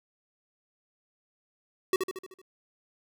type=tone with echo; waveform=square; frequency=376.2 Hz; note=F#4; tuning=29 cents sharp; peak=-22 dBFS; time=1.93-1.96 s; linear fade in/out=2 ms; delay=76 ms; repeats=6; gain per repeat=-5 dB; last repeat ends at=2.416 s; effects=none